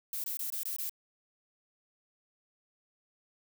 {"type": "noise bursts", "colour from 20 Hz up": "violet", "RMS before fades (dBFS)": -36, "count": 6, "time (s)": [0.13, 0.895], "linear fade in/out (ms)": 2, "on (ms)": 110, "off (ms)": 21, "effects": []}